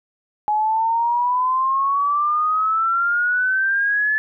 sine exponential sweep, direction up, 839 to 1737 Hz, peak -16 dBFS, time 0.48-4.18 s, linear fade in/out 0 ms, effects none

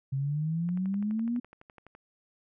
sine exponential sweep, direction up, 132.7 to 246.9 Hz, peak -27 dBFS, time 0.12-1.4 s, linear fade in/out 10 ms
click train, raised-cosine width 0.5 ms, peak -35 dBFS, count 16, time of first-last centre 0.69-1.951 s, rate 11.9 Hz
effects none

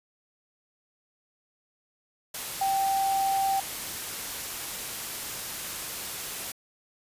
sine tone in noise, 780 Hz, G5, 9 cents flat, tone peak -23 dBFS, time 2.61-3.6 s, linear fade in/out 5 ms, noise white, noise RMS -35 dBFS, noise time 2.34-6.52 s, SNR +9 dB, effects resampled to 32000 Hz

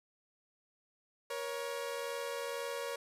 sawtooth tone pair together, 474 / 556 Hz, A#4 / C#5, +29 / +5 cents, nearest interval minor third, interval 276 cents, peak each -36 / -36 dBFS, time 1.3-2.96 s, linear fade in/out 5 ms, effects resampled to 32000 Hz

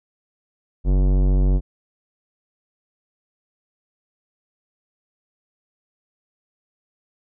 sine tone with tanh clipping, 47.23 Hz, F#1, 36 cents sharp, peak -16 dBFS, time 0.84-1.61 s, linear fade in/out 50 ms, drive 18 dB, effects none

